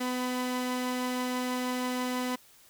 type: tone pair together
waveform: sawtooth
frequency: 251.3 / 999 Hz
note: B3 / B5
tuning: +30 / +20 cents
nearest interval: 2 octaves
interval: 2390 cents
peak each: -26 / -34 dBFS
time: 0-2.36 s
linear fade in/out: 10 ms
effects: white hiss -58 dBFS RMS until 2.69 s